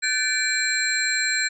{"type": "tone cluster", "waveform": "sine", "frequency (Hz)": [1532, 1748, 2324, 4119, 7510], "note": ["G6", "A6", "D7", "C8", "A#8"], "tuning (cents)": [-40, -12, -19, -28, 12], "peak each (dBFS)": -27, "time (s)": [0.02, 1.49], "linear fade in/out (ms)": 20, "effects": []}